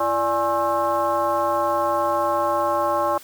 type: tone with frequency modulation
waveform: sine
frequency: 830.6 Hz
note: G#5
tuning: in tune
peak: -18 dBFS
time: 0-3.18 s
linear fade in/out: 5 ms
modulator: 246 Hz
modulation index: 1.6
effects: white hiss -45 dBFS RMS until 3.23 s + high-pass 100 Hz 12 dB/octave